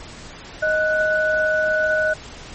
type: tone pair together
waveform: sine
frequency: 623 / 1481.8 Hz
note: D#5 / F#6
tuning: +2 / +2 cents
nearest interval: octave + minor third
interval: 1500 cents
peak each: -19 / -19 dBFS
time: 0.62-2.14 s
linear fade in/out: 10 ms
effects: pink hiss -38 dBFS RMS until 2.54 s + MP3 32 kbps